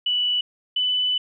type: tone pair in turn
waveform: sine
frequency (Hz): 2960 / 2994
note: F#7 / F#7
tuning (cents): 0 / +20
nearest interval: unison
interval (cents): 20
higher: second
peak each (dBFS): -19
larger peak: neither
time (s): 0.06-0.41 / 0.76-1.18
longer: second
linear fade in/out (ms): 5
effects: none